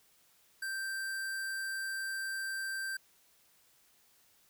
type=tone; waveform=square; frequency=1568 Hz; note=G6; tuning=in tune; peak=-36 dBFS; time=0.62-2.97 s; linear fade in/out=5 ms; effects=white hiss -67 dBFS RMS until 4.49 s